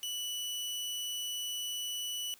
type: tone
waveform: sawtooth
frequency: 2960 Hz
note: F#7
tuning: in tune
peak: -32 dBFS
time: 0.03-2.34 s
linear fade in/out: 0 ms
effects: white hiss -60 dBFS RMS until 2.39 s